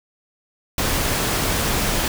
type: noise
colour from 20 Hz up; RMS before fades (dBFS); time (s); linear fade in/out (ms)
pink; -21; 0.78-2.08; 2
effects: none